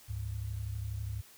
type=tone pair together; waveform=sine; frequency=71.68 / 103.83 Hz; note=D2 / G#2; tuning=-41 / 0 cents; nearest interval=tritone; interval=641 cents; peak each=-39 / -36 dBFS; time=0.08-1.22 s; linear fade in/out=20 ms; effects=white hiss -57 dBFS RMS until 1.37 s